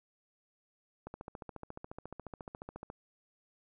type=click train; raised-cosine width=1 ms; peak=-29 dBFS; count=27; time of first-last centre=1.07-2.901 s; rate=14.2 Hz; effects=none